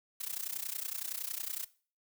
blue noise with amplitude modulation, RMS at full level -35 dBFS, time 0.2-1.65 s, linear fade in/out 10 ms, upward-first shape sine, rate 30.8 Hz, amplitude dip 90%, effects noise-tail reverb RT60 0.4 s tail -19 dB re dry

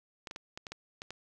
clicks, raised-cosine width 0.2 ms, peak -24 dBFS, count 8, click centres 0.272 / 0.311 / 0.361 / 0.575 / 0.668 / 0.72 / 1.019 / 1.106 s, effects none

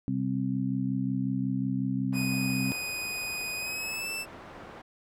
harmonic tone, 65.5 Hz, C2, 2 cents sharp, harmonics 2 / 3 / 4, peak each -32 / -31 / -30 dBFS, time 0.08-2.72 s, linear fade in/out 0 ms
white low-pass noise, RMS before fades -46 dBFS, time 2.12-4.82 s, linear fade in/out 10 ms, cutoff 1100 Hz, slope 12 dB/octave
sawtooth tone with pitch glide, 2489 to 2652 Hz, D#7 to E7, 0 to +10 cents, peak -29 dBFS, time 2.13-4.26 s, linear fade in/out 50 ms, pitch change +110 cents, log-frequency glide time 3.58-4.1 s
effects none

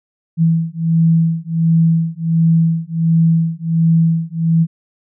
sine beating tone pair, 163.6 / 165 Hz, E3 / E3, -13 / +2 cents, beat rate 1.4 Hz, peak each -14 dBFS, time 0.37-4.67 s, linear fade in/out 50 ms, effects none

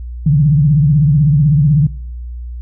sine tone with vibrato, 146.83 Hz, D3, in tune, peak -7 dBFS, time 0.26-1.87 s, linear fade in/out 5 ms, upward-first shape triangle, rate 16 Hz, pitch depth 200 cents each way, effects noise-tail reverb RT60 0.8 s tail -23 dB re dry + added 60 Hz sine -23 dBFS peak until 2.61 s

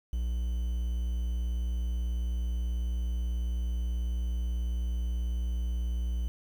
triangle tone with quantisation, 59.2 Hz, A#1, 27 cents sharp, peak -26 dBFS, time 0.13-6.28 s, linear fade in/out 0 ms, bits 9, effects none

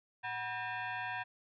sine tone with frequency modulation, 112.1 Hz, A2, 33 cents sharp, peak -36 dBFS, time 0.23-1.24 s, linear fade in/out 20 ms, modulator 853 Hz, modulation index 2.6, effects none

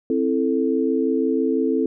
sine chord, A minor, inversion first, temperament just, 264 / 330 / 440 Hz, C4 / E4 / A4, +16 / +2 / 0 cents, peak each -21 / -23 / -22 dBFS, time 0.1-1.86 s, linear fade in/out 2 ms, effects none

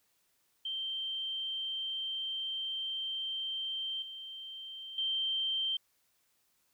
sine tone with level steps, 3136 Hz, G7, in tune, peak -34 / -42 / -30 dBFS, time 0.65-5.77 s, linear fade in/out 5 ms, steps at 4.02 / 4.98 s, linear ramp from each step 2 ms, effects white hiss -74 dBFS RMS until 6.73 s

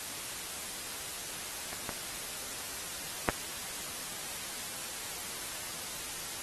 clicks, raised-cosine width 0.5 ms, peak -25 / -20 / -10 dBFS, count 3, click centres 1.73 / 1.892 / 3.288 s, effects white hiss -40 dBFS RMS until 6.42 s + AAC 32 kbps

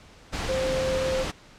sine tone in noise, 523.3 Hz, C5, in tune, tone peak -24 dBFS, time 0.48-1.24 s, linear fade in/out 20 ms, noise pink, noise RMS -30 dBFS, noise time 0.32-1.32 s, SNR +3 dB, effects pink hiss -51 dBFS RMS until 1.58 s + low-pass 6000 Hz 12 dB/octave

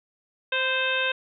harmonic tone with a mistuned harmonic, 522 Hz, C5, 4 cents flat, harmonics 1 / 2 / 3 / 4 / 5 / 6 / 7, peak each -30 / -34 / -27 / -38 / -27 / -33 / -32 dBFS, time 0.52-1.12 s, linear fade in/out 5 ms, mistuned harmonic 2, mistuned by -30 cents, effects none

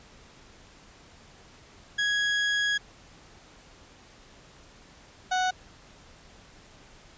30% pulse tone pair in turn, 1661.2 / 740 Hz, G#6 / F#5, 0 / 0 cents, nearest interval octave + major second, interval 1400 cents, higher first, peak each -21 dBFS, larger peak neither, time 1.98-2.78 / 5.31-5.51 s, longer first, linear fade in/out 10 ms, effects pink hiss -53 dBFS RMS until 7.17 s + resampled to 16000 Hz

